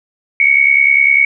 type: tone pair together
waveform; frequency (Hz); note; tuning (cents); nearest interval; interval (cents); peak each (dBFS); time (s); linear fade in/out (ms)
sine; 2195 / 2265; C#7 / C#7; -18 / +37; minor second; 55; -10; 0.4-1.25; 2
effects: none